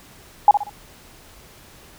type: tone with echo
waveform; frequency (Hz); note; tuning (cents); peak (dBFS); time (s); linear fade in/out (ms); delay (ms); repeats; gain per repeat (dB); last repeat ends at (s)
sine; 826; G#5; -10; -5; 0.48-0.51; 2; 62; 3; -9; 0.696
effects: pink hiss -47 dBFS RMS until 1.98 s